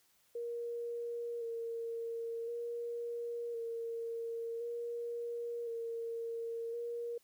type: tone with vibrato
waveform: sine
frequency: 466.6 Hz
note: A#4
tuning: 2 cents sharp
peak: -37 dBFS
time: 0.35-7.18 s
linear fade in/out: 5 ms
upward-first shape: square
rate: 0.47 Hz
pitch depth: 20 cents each way
effects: white hiss -71 dBFS RMS until 7.23 s